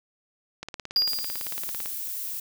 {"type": "click train", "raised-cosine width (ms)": 0.2, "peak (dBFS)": -18, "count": 23, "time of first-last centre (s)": [0.63, 1.859], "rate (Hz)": 17.9}
{"type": "tone with exponential decay", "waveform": "triangle", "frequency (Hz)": 4833, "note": "D8", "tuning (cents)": 49, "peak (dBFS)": -16, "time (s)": [0.96, 1.61], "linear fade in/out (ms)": 1, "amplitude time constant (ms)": 140}
{"type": "noise", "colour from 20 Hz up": "violet", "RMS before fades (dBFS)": -33, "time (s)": [1.07, 2.4], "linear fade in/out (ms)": 5}
{"effects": []}